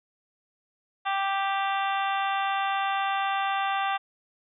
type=harmonic tone; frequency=392 Hz; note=G4; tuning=in tune; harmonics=2 / 3 / 4 / 5 / 6 / 7 / 8 / 9; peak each=-27 / -30 / -34 / -37 / -42 / -37 / -44 / -39 dBFS; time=1.05-3.98 s; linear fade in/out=20 ms; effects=none